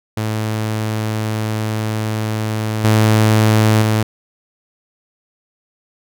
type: tone with level steps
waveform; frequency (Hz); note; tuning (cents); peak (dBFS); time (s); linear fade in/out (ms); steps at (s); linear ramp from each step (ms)
sawtooth; 108.8; A2; -19; -14 / -6 / -9; 0.17-4.03; 5; 2.84 / 3.82; 2
effects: none